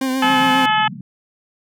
40% pulse tone with vibrato, 261.6 Hz, C4, in tune, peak -17 dBFS, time 0.01-0.66 s, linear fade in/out 5 ms, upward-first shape triangle, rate 7.4 Hz, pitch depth 38 cents each way
harmonic tone, 430.2 Hz, A4, 39 cents flat, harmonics 2 / 3 / 4 / 5 / 6 / 7 / 8, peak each -16 / -21 / -21 / -28 / -27 / -23 / -32 dBFS, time 0.22-0.88 s, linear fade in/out 5 ms
pink band-pass noise, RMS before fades -32 dBFS, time 0.23-1.01 s, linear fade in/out 5 ms, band 130 to 230 Hz, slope 96 dB/octave
effects none

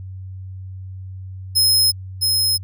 sawtooth tone with echo, 5140 Hz, E8, 45 cents flat, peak -10 dBFS, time 1.55-1.92 s, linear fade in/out 20 ms, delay 660 ms, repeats 1, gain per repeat -3 dB, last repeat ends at 2.58 s, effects added 94 Hz sine -30 dBFS peak until 2.63 s

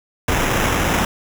pink noise with sample-and-hold, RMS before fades -18 dBFS, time 0.28-1.05 s, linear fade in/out 2 ms, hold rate 4410 Hz, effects none

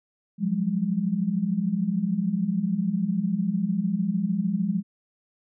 sine tone cluster, 173 / 186.2 / 206.1 Hz, F3 / F#3 / G#3, -16 / +11 / -13 cents, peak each -28 / -28 / -25 dBFS, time 0.38-4.83 s, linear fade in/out 50 ms, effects none

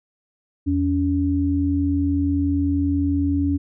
sine tone pair together, 83.9 / 282.2 Hz, E2 / C#4, +31 / +31 cents, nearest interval octave + major sixth, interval 2100 cents, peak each -22 / -19 dBFS, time 0.66-3.58 s, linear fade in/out 20 ms, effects none

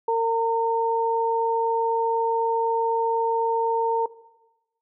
sine tone pair together, 457 / 914 Hz, A#4 / A#5, -34 / -34 cents, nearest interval octave, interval 1200 cents, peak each -22 / -22 dBFS, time 0.08-4.06 s, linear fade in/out 5 ms, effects noise-tail reverb RT60 1.0 s tail -18 dB re dry

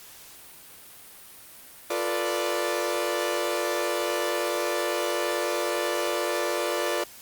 sawtooth chord, B half-diminished seventh, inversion second, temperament equal with one note detuned, 349.2 / 440 / 489.6 / 587.3 Hz, F4 / A4 / B4 / D5, 0 / 0 / -15 / 0 cents, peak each -27 / -29 / -28 / -25 dBFS, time 1.9-7.04 s, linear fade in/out 5 ms, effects white hiss -47 dBFS RMS until 7.21 s + Opus 48 kbps

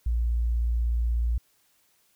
sine tone, 58.27 Hz, A#1, in tune, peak -22 dBFS, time 0.06-1.38 s, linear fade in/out 5 ms, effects white hiss -66 dBFS RMS until 2.15 s

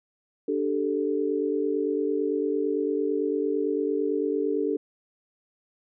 sine chord, D suspended fourth, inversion none, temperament just, 293.7 / 391.6 / 440.5 Hz, D4 / G4 / A4, 0 / -2 / +2 cents, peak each -28 / -28 / -27 dBFS, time 0.48-4.77 s, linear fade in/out 5 ms, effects none

